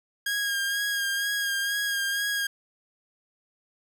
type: tone with vibrato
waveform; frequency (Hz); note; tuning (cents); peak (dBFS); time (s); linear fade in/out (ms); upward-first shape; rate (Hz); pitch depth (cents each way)
sawtooth; 1628; G#6; -35; -22; 0.26-2.47; 5; sine; 2.1; 27
effects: none